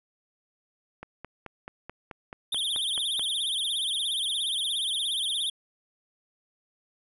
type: click train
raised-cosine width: 0.5 ms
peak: -24 dBFS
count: 11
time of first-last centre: 1.03-3.195 s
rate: 4.62 Hz
type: tone with vibrato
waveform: square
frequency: 3400 Hz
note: G#7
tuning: 40 cents sharp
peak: -27 dBFS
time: 2.52-5.5 s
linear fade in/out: 5 ms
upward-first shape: triangle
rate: 17 Hz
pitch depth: 190 cents each way
effects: resampled to 32000 Hz